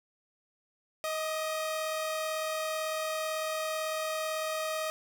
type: tone pair together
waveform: sawtooth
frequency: 630 / 1222 Hz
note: D#5 / D#6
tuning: +21 / -32 cents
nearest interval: major seventh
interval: 1147 cents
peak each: -28 / -36 dBFS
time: 1.04-4.9 s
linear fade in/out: 0 ms
effects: none